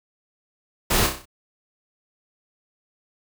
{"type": "noise with echo", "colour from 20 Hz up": "pink", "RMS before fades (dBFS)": -20, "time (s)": [0.9, 1.07], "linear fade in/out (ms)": 10, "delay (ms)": 31, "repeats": 6, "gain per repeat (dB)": -5, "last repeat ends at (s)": 1.256, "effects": []}